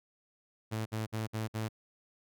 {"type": "tone bursts", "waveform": "sawtooth", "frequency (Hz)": 110, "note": "A2", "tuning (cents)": 0, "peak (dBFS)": -29, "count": 5, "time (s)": [0.71, 1.688], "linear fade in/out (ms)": 20, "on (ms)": 150, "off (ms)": 57, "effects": []}